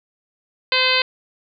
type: harmonic tone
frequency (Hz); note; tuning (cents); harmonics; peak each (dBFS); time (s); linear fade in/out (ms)
514; C5; -31; 1 / 2 / 3 / 4 / 5 / 6 / 7 / 8 / 9; -25 / -25 / -25 / -23 / -21 / -23 / -25 / -23 / -25; 0.72-1.02; 2
effects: none